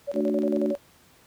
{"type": "tone with tremolo", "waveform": "sine", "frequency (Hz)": 568, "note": "C#5", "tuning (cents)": 42, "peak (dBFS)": -25, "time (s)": [0.07, 0.78], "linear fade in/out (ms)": 20, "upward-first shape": "square", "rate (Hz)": 11, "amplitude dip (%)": 80}
{"type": "chord", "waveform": "sine", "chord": "D major", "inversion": "second", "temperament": "equal", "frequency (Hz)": [220, 293.7, 370], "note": ["A3", "D4", "F#4"], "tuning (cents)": [0, 0, 0], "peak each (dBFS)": -27, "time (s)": [0.13, 0.75], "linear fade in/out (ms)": 50}
{"type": "click train", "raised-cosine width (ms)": 0.2, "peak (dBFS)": -28, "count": 5, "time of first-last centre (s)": [0.14, 0.703], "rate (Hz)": 7.11}
{"effects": ["pink hiss -57 dBFS RMS until 1.26 s", "high-pass 60 Hz 12 dB/octave"]}